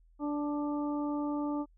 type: harmonic tone with a mistuned harmonic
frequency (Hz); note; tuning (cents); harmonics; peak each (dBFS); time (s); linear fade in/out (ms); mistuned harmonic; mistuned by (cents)
292.8; D4; -5; 1 / 2 / 3 / 4; -31 / -41 / -41 / -44; 0.19-1.66; 50; 4; +16
effects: added 41 Hz sine -59 dBFS peak until 1.77 s